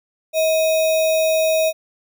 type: tone with sample-and-hold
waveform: sine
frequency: 637 Hz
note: D#5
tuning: 41 cents sharp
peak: -14 dBFS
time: 0.33-1.73 s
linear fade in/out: 50 ms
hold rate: 3150 Hz
effects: none